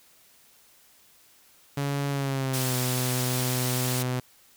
sawtooth tone with pitch glide, 141.1 to 126.43 Hz, C#3 to B2, +31 to +41 cents, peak -22 dBFS, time 1.77-4.2 s, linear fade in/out 5 ms, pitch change -190 cents, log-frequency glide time 2.1-2.77 s
white band-pass noise, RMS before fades -32 dBFS, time 2.53-4.03 s, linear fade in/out 10 ms, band 2200 to 15000 Hz, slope 12 dB/octave
effects white hiss -58 dBFS RMS until 4.56 s

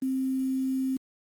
sine tone with quantisation, 263.1 Hz, C4, 10 cents sharp, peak -25 dBFS, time 0.02-0.97 s, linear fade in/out 5 ms, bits 8, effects Opus 24 kbps

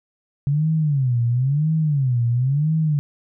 sine tone with vibrato, 137.2 Hz, C#3, 17 cents flat, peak -16 dBFS, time 0.47-2.99 s, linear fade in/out 0 ms, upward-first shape sine, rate 0.98 Hz, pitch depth 260 cents each way, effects none

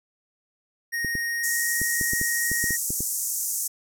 square tone with pitch glide, 1864.7 to 1876.6 Hz, A#6 to A#6, 0 to +11 cents, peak -26 dBFS, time 0.92-2.77 s, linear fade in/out 20 ms, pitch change +11 cents, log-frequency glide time 1.27-1.73 s
clicks, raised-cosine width 3 ms, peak -19 dBFS, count 11, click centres 1.047 / 1.153 / 1.816 / 2.012 / 2.134 / 2.214 / 2.516 / 2.641 / 2.707 / 2.905 / 3.006 s
pink band-pass noise, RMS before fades -28 dBFS, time 1.43-3.68 s, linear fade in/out 10 ms, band 6100 to 15000 Hz, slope 48 dB/octave
effects none

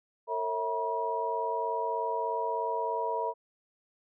sine tone cluster, 452.4 / 549 / 652 / 961 Hz, A4 / C#5 / E5 / B5, +48 / -17 / -19 / -48 cents, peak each -34 / -39 / -36 / -31 dBFS, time 0.27-3.34 s, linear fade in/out 50 ms, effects none

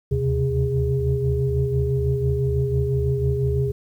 sine tone cluster, 74.1 / 78.2 / 130.3 / 136.3 / 409.5 Hz, D2 / D#2 / C3 / C#3 / G#4, +16 / +9 / -7 / -29 / -24 cents, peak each -28 / -27 / -21 / -29 / -24 dBFS, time 0.11-3.72 s, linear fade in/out 10 ms, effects tanh soft clip ceiling -8 dBFS + 9-bit

